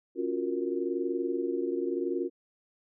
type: chord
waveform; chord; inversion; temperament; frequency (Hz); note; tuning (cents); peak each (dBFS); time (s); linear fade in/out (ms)
sine; Gb major seventh; second; equal; 277.2 / 349.2 / 370 / 466.2; Db4 / F4 / Gb4 / Bb4; 0 / 0 / 0 / 0; -35 / -31 / -34 / -36; 0.15-2.3; 50
effects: none